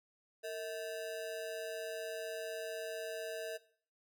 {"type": "ring-modulated tone", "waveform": "square", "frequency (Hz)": 550, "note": "C#5", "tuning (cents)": -14, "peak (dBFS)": -37, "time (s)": [0.43, 3.58], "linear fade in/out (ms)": 20, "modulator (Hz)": 92.1, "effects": ["noise-tail reverb RT60 0.5 s tail -18 dB re dry"]}